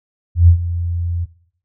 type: tone with ADSR envelope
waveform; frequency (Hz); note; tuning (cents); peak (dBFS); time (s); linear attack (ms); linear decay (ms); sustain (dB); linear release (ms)
sine; 86; F2; -26; -3; 0.35-1.26; 130; 91; -14; 25
effects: noise-tail reverb RT60 0.6 s tail -18 dB re dry